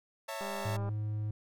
sawtooth chord, A major, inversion first, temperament equal with one note detuned, 554.4 / 659.3 / 895.9 Hz, C#5 / E5 / A5, 0 / 0 / +31 cents, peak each -38 dBFS, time 0.28-0.77 s, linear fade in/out 10 ms
click train, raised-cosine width 1 ms, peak -30 dBFS, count 97, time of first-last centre 0.41-0.89 s, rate 200 Hz
triangle tone, 106.4 Hz, G#2, 42 cents sharp, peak -30 dBFS, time 0.65-1.31 s, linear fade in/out 5 ms
effects none

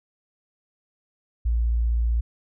sine tone, 57.8 Hz, A#1, 14 cents flat, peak -19 dBFS, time 1.45-2.21 s, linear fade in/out 10 ms, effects none

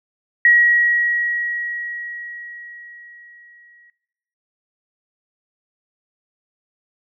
sine tone with exponential decay, 1907 Hz, A#6, 39 cents sharp, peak -8 dBFS, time 0.45-3.9 s, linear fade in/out 2 ms, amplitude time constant 750 ms, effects noise-tail reverb RT60 1.0 s tail -21 dB re dry

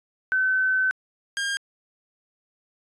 sine / sawtooth tone pair in turn, 1524 / 1610.8 Hz, G6 / G6, -49 / +47 cents, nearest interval minor second, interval 96 cents, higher second, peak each -19 / -21 dBFS, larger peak first, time 0.32-0.91 / 1.37-1.57 s, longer first, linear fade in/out 0 ms, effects resampled to 22050 Hz

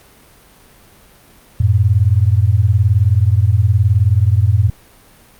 sine beating tone pair, 91.7 / 110.7 Hz, F#2 / A2, -15 / +11 cents, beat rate 19 Hz, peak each -12 dBFS, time 1.6-4.7 s, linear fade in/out 5 ms, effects pink hiss -46 dBFS RMS until 5.39 s + Opus 48 kbps

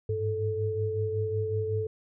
sine tone cluster, 100.3 / 105.7 / 437.2 Hz, G2 / G#2 / A4, +40 / +31 / -11 cents, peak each -31 / -35 / -29 dBFS, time 0.09-1.87 s, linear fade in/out 5 ms, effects none

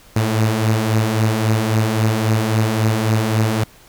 sawtooth beating tone pair, 107.3 / 111 Hz, A2 / A2, -43 / +16 cents, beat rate 3.7 Hz, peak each -17 / -12 dBFS, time 0.16-3.64 s, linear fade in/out 5 ms, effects pink hiss -47 dBFS RMS until 3.88 s

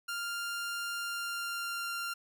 sawtooth tone with pitch glide, 1397 to 1387.4 Hz, F6 to F6, 0 to -12 cents, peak -31 dBFS, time 0.08-2.14 s, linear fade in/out 10 ms, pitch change -12 cents, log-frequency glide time 0.96-1.91 s, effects none

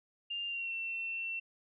sine tone with pitch glide, 2800 to 2701 Hz, F7 to E7, +4 to +42 cents, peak -35 dBFS, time 0.3-1.4 s, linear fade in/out 10 ms, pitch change -62 cents, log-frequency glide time 0.47-0.73 s, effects none

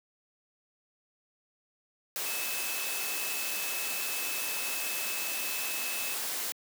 sine tone in noise, 2600 Hz, E7, 24 cents flat, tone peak -38 dBFS, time 2.26-6.14 s, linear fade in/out 0 ms, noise white, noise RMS -34 dBFS, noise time 2.16-6.52 s, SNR -7 dB, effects high-pass 300 Hz 12 dB/octave

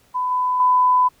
sine tone with level steps, 1002 Hz, B5, 25 cents sharp, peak -19 / -17 / -12 dBFS, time 0.14-1.09 s, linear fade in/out 20 ms, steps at 0.31 / 0.6 s, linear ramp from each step 2 ms, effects pink hiss -57 dBFS RMS until 1.2 s

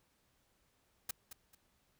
white noise with echo, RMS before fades -38 dBFS, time 1.09-1.11 s, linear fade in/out 5 ms, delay 220 ms, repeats 2, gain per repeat -11 dB, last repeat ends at 1.55 s, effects pink hiss -75 dBFS RMS until 1.99 s

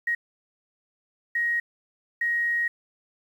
sine tone bursts at uneven times, 1884 Hz, A#6, 18 cents sharp, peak -22 dBFS, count 3, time 0.07-0.15 / 1.35-1.6 / 2.21-2.68 s, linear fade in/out 5 ms, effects 9-bit

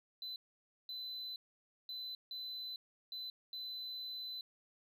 sine tone bursts at uneven times, 4021 Hz, B7, 30 cents sharp, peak -39 dBFS, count 6, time 0.22-0.36 / 0.89-1.36 / 1.89-2.15 / 2.31-2.76 / 3.12-3.3 / 3.53-4.41 s, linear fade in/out 2 ms, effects tanh soft clip ceiling -41 dBFS

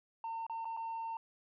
sine tone with dropouts, 908 Hz, A#5, 46 cents flat, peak -35 dBFS, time 0.24-1.17 s, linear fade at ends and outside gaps 2 ms, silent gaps 0.466-0.497 / 0.647-0.653 / 0.767-0.772 s, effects tanh soft clip ceiling -36 dBFS

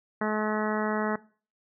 harmonic tone, 213.9 Hz, A3, 49 cents flat, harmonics 1 / 2 / 3 / 4 / 5 / 6 / 7 / 8 / 9, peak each -29 / -32 / -34 / -35 / -36 / -37 / -37 / -38 / -39 dBFS, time 0.21-1.16 s, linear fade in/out 5 ms, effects noise-tail reverb RT60 0.4 s tail -20 dB re dry

